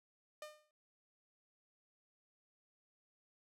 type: tone with exponential decay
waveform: sawtooth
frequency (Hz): 606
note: D#5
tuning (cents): -46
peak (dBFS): -40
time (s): 0.42-0.71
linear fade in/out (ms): 2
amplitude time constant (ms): 63
effects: low-pass 12000 Hz 12 dB/octave